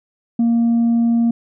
sine tone, 233.1 Hz, A#3, in tune, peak -10 dBFS, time 0.39-1.31 s, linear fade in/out 5 ms, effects tanh soft clip ceiling -11 dBFS

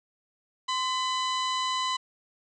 harmonic tone with a mistuned harmonic, 1000 Hz, B5, 21 cents sharp, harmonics 1 / 2 / 3 / 4 / 5 / 6 / 7 / 8, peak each -28 / -37 / -34 / -34 / -46 / -45 / -44 / -48 dBFS, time 0.68-1.97 s, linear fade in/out 10 ms, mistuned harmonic 1, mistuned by +60 cents, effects none

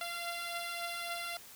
10% pulse beating tone pair, 686 / 689.6 Hz, F5 / F5, -31 / -22 cents, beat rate 3.6 Hz, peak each -35 / -30 dBFS, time 0.01-1.37 s, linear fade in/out 2 ms, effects white hiss -53 dBFS RMS until 1.55 s

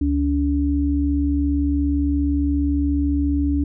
sine tone pair together, 71.47 / 285.9 Hz, D2 / D4, -47 / -46 cents, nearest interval 2 octaves, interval 2401 cents, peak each -20 / -19 dBFS, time 0.01-3.64 s, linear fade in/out 5 ms, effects none

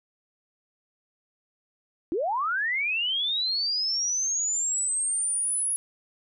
sine linear sweep, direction up, 298.7 to 10548 Hz, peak -24 dBFS, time 2.12-5.76 s, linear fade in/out 0 ms, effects none

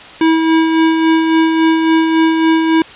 square tone with tremolo, 323.2 Hz, E4, 34 cents flat, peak -8 dBFS, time 0.21-2.82 s, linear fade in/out 2 ms, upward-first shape sine, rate 3.6 Hz, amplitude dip 40%, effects white hiss -34 dBFS RMS until 2.95 s + resampled to 8000 Hz

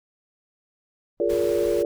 brown noise with exponential growth, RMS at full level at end -34 dBFS, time 1.17-1.34 s, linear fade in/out 5 ms, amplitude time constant 35 ms
sine chord, Bb dominant seventh, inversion second, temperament equal with one note detuned, 349.2 / 415.3 / 466.2 / 572.6 Hz, F4 / Ab4 / Bb4 / D5, 0 / 0 / 0 / -44 cents, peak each -25 dBFS, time 1.2-1.85 s, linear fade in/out 2 ms
pink noise, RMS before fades -39 dBFS, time 1.29-1.83 s, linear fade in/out 10 ms
effects none

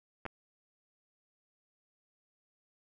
clicks, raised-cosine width 0.5 ms, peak -24 dBFS, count 2, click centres 0.254 / 0.263 s, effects none

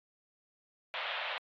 white band-pass noise, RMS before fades -38 dBFS, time 0.94-1.38 s, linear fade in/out 0 ms, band 540 to 3500 Hz, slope 48 dB/octave, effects AAC 32 kbps

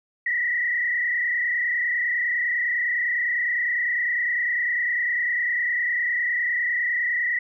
sine tone with frequency modulation, 1934 Hz, B6, 37 cents flat, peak -21 dBFS, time 0.26-7.39 s, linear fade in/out 5 ms, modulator 29.9 Hz, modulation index 2.3, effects none

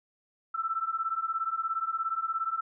sine beating tone pair, 1318.5 / 1335.5 Hz, E6 / E6, 0 / +22 cents, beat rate 17 Hz, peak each -32 / -31 dBFS, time 0.54-2.61 s, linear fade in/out 10 ms, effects none

